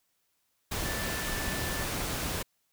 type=tone in noise; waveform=sine; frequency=1760 Hz; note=A6; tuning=in tune; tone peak=-39 dBFS; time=0.84-1.85 s; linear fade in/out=10 ms; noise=pink; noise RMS=-33 dBFS; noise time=0.71-2.43 s; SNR=-9 dB; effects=white hiss -75 dBFS RMS until 2.72 s